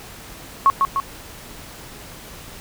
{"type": "tone with echo", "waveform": "sine", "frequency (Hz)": 1098, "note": "C#6", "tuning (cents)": -17, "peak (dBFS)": -9, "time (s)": [0.66, 0.7], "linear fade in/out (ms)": 0, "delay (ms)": 150, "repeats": 2, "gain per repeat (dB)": -4, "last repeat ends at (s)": 1, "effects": ["pink hiss -39 dBFS RMS until 2.6 s"]}